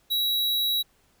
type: tone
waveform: square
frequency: 3879 Hz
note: B7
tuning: 32 cents flat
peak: -23 dBFS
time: 0.1-0.83 s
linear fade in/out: 20 ms
effects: pink hiss -64 dBFS RMS until 1.2 s

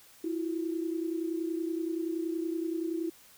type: tone pair together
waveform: sine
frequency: 327.8 / 358.4 Hz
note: E4 / F4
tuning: -10 / +45 cents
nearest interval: major second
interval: 155 cents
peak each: -31 / -36 dBFS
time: 0.24-3.1 s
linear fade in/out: 5 ms
effects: white hiss -57 dBFS RMS until 3.37 s

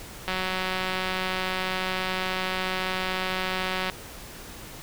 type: click train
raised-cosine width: 0.3 ms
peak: -12 dBFS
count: 674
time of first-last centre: 0.28-3.898 s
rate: 186 Hz
effects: pink hiss -42 dBFS RMS until 4.82 s

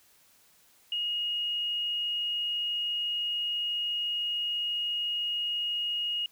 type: tone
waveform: sine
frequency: 2873 Hz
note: F7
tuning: 48 cents sharp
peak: -28 dBFS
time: 0.92-6.26 s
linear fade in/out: 2 ms
effects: white hiss -62 dBFS RMS until 6.31 s

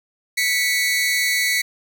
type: tone pair together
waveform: sawtooth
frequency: 1975.5 / 2217 Hz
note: B6 / C#7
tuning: 0 / 0 cents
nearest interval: major second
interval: 200 cents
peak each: -17 dBFS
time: 0.37-1.62 s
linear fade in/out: 10 ms
effects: 8-bit

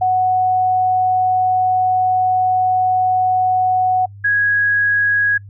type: tone pair in turn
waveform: sine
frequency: 740 / 1657.6 Hz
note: F#5 / G#6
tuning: 0 / -4 cents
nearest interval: octave + major second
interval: 1396 cents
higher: second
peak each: -12 dBFS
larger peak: neither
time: 0.01-4.06 / 4.24-5.38 s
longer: first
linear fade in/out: 10 ms
effects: noise-tail reverb RT60 0.1 s tail -25 dB re dry + added 100 Hz sine -34 dBFS peak until 5.49 s

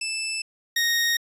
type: tone pair in turn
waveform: 20% pulse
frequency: 2637 / 1864.6 Hz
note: E7 / A#6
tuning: 0 / 0 cents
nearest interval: tritone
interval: 600 cents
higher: first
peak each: -22 / -15 dBFS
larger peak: second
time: 0.01-0.42 / 0.76-1.17 s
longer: neither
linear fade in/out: 5 ms
effects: resampled to 32000 Hz

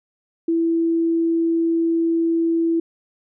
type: tone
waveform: sine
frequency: 331.5 Hz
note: E4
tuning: 10 cents sharp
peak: -16 dBFS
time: 0.48-2.8 s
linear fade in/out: 5 ms
effects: none

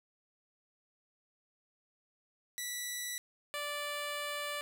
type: tone pair in turn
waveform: 10% pulse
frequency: 1961 / 584.9 Hz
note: B6 / D5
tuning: -13 / -7 cents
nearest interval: octave + major sixth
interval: 2094 cents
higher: first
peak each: -28 dBFS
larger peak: neither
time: 2.58-3.18 / 3.54-4.61 s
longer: second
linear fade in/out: 0 ms
effects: none

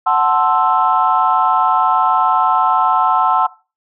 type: chord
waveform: sine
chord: F# half-diminished seventh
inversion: none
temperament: equal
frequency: 740 / 880 / 1046.5 / 1318.5 Hz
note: F#5 / A5 / C6 / E6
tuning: 0 / 0 / 0 / 0 cents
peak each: -16 dBFS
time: 0.06-3.47 s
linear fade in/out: 10 ms
effects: noise-tail reverb RT60 0.3 s tail -19 dB re dry + tanh soft clip ceiling -1 dBFS

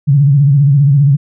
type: tone with vibrato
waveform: sine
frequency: 141.1 Hz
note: C#3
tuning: 31 cents sharp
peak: -5 dBFS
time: 0.07-1.17 s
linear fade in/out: 20 ms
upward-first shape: sine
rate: 15 Hz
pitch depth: 100 cents each way
effects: none

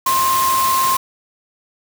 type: tone in noise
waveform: sine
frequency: 1056 Hz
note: C6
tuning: 16 cents sharp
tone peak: -14 dBFS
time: 0.06-0.97 s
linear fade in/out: 5 ms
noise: white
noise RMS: -22 dBFS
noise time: 0.06-0.97 s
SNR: +5 dB
effects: none

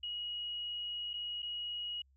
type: tone with dropouts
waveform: sine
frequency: 2899 Hz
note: F#7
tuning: 36 cents flat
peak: -37 dBFS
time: 0.03-2.02 s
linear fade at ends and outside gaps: 5 ms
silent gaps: 1.134-1.138 / 1.422-1.427 s
effects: added 67 Hz sine -65 dBFS peak until 2.16 s

